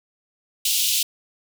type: high-pass noise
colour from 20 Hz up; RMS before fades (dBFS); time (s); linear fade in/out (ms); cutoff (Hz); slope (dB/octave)
pink; -21; 0.65-1.03; 5; 2800; 48
effects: none